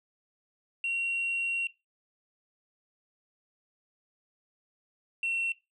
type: tone pair in turn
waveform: sine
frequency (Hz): 2744 / 2717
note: F7 / F7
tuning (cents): -31 / -48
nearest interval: unison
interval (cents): 17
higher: first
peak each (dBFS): -26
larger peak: neither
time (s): 0.84-1.67 / 5.23-5.52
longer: first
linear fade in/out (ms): 2
effects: noise-tail reverb RT60 0.2 s tail -17 dB re dry + tanh soft clip ceiling -25 dBFS